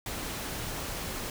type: noise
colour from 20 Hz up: pink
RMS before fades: -36 dBFS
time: 0.06-1.3 s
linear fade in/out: 2 ms
effects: none